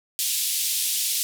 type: band-pass noise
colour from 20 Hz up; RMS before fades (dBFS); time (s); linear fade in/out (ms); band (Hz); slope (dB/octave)
white; -25; 0.19-1.23; 0; 2900 to 14000; 24
effects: none